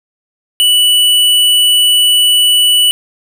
square tone, 2960 Hz, F#7, in tune, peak -7 dBFS, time 0.6-2.91 s, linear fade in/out 0 ms, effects 8-bit

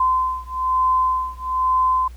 sine beating tone pair, 1028 / 1029.1 Hz, C6 / C6, -31 / -29 cents, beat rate 1.1 Hz, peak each -20 / -20 dBFS, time 0-2.08 s, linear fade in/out 5 ms, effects added 60 Hz sine -35 dBFS peak until 2.16 s + pink hiss -53 dBFS RMS until 2.16 s

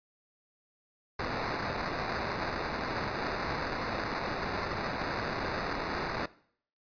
blue noise with sample-and-hold, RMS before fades -34 dBFS, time 1.19-6.26 s, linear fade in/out 5 ms, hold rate 3150 Hz, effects noise-tail reverb RT60 0.6 s tail -20 dB re dry + resampled to 11025 Hz

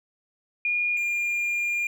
sine / triangle tone pair in turn, 2431 / 2407 Hz, D#7 / D7, -41 / +42 cents, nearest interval unison, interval 17 cents, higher first, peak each -22 dBFS, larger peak neither, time 0.65-0.97 / 0.97-1.87 s, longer second, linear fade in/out 2 ms, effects none

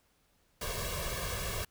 pink noise with comb filter, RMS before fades -36 dBFS, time 0.61-1.65 s, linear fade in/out 5 ms, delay 1.8 ms, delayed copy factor +0.9, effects pink hiss -71 dBFS RMS until 1.7 s

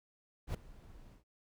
brown noise with ADSR envelope, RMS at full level -33 dBFS, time 0.47-1.24 s, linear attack 75 ms, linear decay 4 ms, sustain -22 dB, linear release 110 ms, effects none

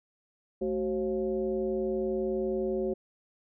sine tone with frequency modulation, 376.5 Hz, F#4, 30 cents sharp, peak -27 dBFS, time 0.61-2.94 s, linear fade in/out 10 ms, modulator 159 Hz, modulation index 0.99, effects none

